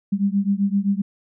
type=beating tone pair; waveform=sine; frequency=196 / 203.7 Hz; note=G3 / G#3; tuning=0 / -33 cents; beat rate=7.7 Hz; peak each=-20 / -21 dBFS; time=0.12-1.02 s; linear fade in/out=10 ms; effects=none